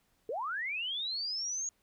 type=linear sweep; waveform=sine; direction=up; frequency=406.1 to 6700 Hz; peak=-33 dBFS; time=0.29-1.69 s; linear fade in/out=2 ms; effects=pink hiss -73 dBFS RMS until 1.82 s